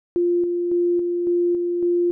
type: tone with tremolo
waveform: sine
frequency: 349.2 Hz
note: F4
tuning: in tune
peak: -16 dBFS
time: 0.16-2.11 s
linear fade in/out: 0 ms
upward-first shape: square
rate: 1.8 Hz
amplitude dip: 35%
effects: none